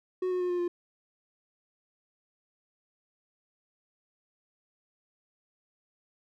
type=tone with pitch steps; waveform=triangle; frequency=368.3 / 363.6 / 359.1 / 354.5 / 350 Hz; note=F#4 / F#4 / F4 / F4 / F4; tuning=-8 / -30 / +48 / +26 / +4 cents; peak=-25 dBFS; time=0.22-0.68 s; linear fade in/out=5 ms; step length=92 ms; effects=none